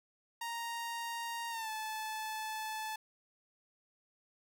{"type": "tone with pitch glide", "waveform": "sawtooth", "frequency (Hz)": [932.3, 869.9], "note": ["A#5", "A5"], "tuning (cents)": [0, -20], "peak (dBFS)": -34, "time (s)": [0.41, 2.96], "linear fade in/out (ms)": 5, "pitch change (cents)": -120, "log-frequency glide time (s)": [1.5, 1.7], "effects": []}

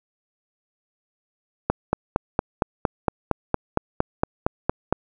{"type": "click train", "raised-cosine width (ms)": 1, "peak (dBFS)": -4, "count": 15, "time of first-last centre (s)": [1.7, 4.926], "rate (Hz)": 4.34, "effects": []}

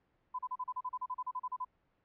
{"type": "tone bursts", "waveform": "sine", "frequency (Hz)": 1007, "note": "B5", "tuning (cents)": 33, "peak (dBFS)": -34, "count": 16, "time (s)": [0.34, 1.649], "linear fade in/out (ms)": 10, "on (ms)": 49, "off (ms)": 35, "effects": ["pink hiss -75 dBFS RMS until 2.04 s", "low-pass 2000 Hz 12 dB/octave"]}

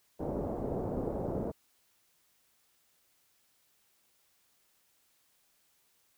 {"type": "low-pass noise", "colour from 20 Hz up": "white", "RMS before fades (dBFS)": -35, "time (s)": [0.19, 1.52], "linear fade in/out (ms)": 20, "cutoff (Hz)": 610, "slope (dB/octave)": 24, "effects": ["white hiss -71 dBFS RMS until 6.17 s"]}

